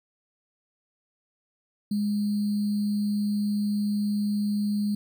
sine tone with sample-and-hold, 206.5 Hz, G#3, 10 cents flat, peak -23 dBFS, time 1.91-4.95 s, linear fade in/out 5 ms, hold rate 4410 Hz, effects none

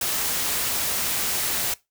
white noise, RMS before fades -25 dBFS, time 0.01-1.74 s, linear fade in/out 5 ms, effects noise-tail reverb RT60 0.2 s tail -20 dB re dry

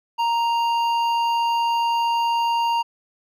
sine tone with hard clipping, 932.3 Hz, A#5, in tune, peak -20 dBFS, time 0.18-2.83 s, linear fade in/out 20 ms, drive 9 dB, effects none

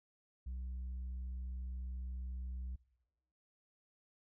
sine tone, 62.9 Hz, B1, 32 cents sharp, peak -37 dBFS, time 0.46-2.76 s, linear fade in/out 10 ms, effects noise-tail reverb RT60 1.0 s tail -24 dB re dry + tanh soft clip ceiling -39 dBFS

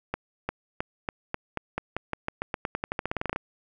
accelerating click train, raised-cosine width 0.5 ms, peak -13 dBFS, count 25, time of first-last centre 0.14-3.361 s, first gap 350 ms, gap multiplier 0.9, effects none

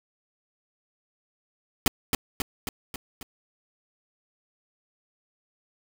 pink noise with echo, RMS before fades -19 dBFS, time 1.86-1.88 s, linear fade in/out 2 ms, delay 270 ms, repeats 5, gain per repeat -4 dB, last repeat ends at 3.23 s, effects none

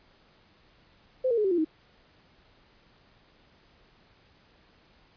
sine tone with pitch steps, 515 / 466.8 / 423.2 / 383.6 / 347.7 / 315.2 Hz, C5 / A#4 / G#4 / G4 / F4 / D#4, -28 / +2 / +33 / -37 / -8 / +23 cents, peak -22 dBFS, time 1.24-1.648 s, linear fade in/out 10 ms, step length 68 ms, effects pink hiss -61 dBFS RMS until 5.16 s + resampled to 11025 Hz

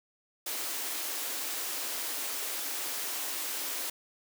white high-pass noise, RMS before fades -35 dBFS, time 0.46-3.9 s, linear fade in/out 5 ms, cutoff 250 Hz, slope 96 dB/octave, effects none

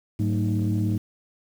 sine tone cluster, 105.1 / 186.6 / 223.6 / 311.9 Hz, G#2 / F#3 / A3 / D#4, +21 / +15 / +28 / +4 cents, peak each -22 / -28 / -28 / -28 dBFS, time 0.19-0.98 s, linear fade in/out 10 ms, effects tanh soft clip ceiling -15 dBFS + 8-bit

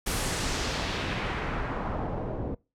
pink noise with low-pass filter sweep, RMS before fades -31 dBFS, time 0.06-2.55 s, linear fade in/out 10 ms, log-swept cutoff 12000 to 450 Hz, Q 1.2, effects noise-tail reverb RT60 0.3 s tail -24 dB re dry

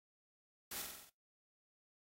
white noise with echo, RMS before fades -45 dBFS, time 0.71-0.82 s, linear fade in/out 5 ms, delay 46 ms, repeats 6, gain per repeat -3 dB, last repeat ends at 1.096 s, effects noise-tail reverb RT60 0.2 s tail -22 dB re dry + AAC 48 kbps

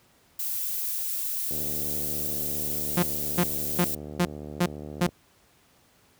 violet noise, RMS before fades -30 dBFS, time 0.39-3.95 s, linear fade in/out 5 ms
click train, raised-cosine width 2 ms, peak -25 dBFS, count 268, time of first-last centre 1.51-5.089 s, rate 74.6 Hz
sawtooth tone bursts, 176.1 Hz, F3, 15 cents sharp, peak -16 dBFS, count 6, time 2.97-5.068 s, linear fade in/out 5 ms, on 58 ms, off 350 ms
effects pink hiss -61 dBFS RMS until 6.19 s + high-pass 60 Hz 12 dB/octave

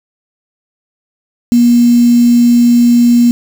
sine tone with quantisation, 239.4 Hz, A#3, 46 cents sharp, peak -4 dBFS, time 1.52-3.31 s, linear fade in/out 0 ms, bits 4, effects none

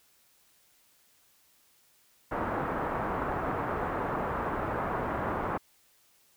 white low-pass noise, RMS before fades -32 dBFS, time 2.31-5.58 s, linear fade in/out 10 ms, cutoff 1300 Hz, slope 24 dB/octave, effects white hiss -65 dBFS RMS until 6.36 s

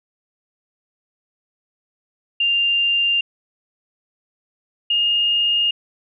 sine tone pair in turn, 2794 / 2838 Hz, F7 / F7, 0 / +27 cents, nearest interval unison, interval 27 cents, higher second, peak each -15 dBFS, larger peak neither, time 2.4-3.21 / 4.9-5.71 s, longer neither, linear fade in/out 5 ms, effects none

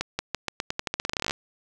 accelerating click train, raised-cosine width 0.2 ms, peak -9 dBFS, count 21, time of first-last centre 0.01-1.309 s, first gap 180 ms, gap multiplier 0.87, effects none

